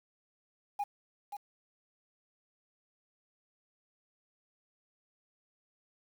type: tone with echo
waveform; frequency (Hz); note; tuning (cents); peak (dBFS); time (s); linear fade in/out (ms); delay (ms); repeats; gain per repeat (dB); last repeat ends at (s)
sine; 816; G#5; -31; -28; 0.79-0.84; 10; 530; 1; -9; 1.37
effects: tanh soft clip ceiling -29 dBFS + 9-bit